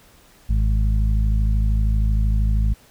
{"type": "harmonic tone", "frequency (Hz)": 52.9, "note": "G#1", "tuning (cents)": 33, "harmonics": [1, 2, 3, 4], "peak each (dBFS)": [-16, -24, -32, -32], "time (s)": [0.49, 2.74], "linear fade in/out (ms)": 10, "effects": ["pink hiss -52 dBFS RMS until 2.9 s"]}